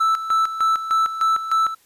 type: tone with tremolo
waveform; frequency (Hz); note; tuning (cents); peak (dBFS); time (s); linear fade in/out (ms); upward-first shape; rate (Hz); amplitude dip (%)
triangle; 1318.5; E6; 0; -13; 0-1.75; 10; square; 3.3; 70
effects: white hiss -57 dBFS RMS until 1.85 s + resampled to 32000 Hz